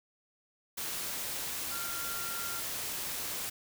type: tone in noise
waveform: sine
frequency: 1386 Hz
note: F6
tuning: 14 cents flat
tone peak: -41 dBFS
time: 1.71-2.6 s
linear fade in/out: 10 ms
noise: white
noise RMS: -37 dBFS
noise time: 0.77-3.5 s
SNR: -7 dB
effects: none